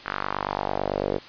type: tone with band-pass filter sweep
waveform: sawtooth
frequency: 49 Hz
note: G1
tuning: in tune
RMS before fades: -28 dBFS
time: 0.05-1.19 s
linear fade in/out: 20 ms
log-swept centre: 1500 to 450 Hz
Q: 2.5
effects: white hiss -44 dBFS RMS until 1.28 s + resampled to 11025 Hz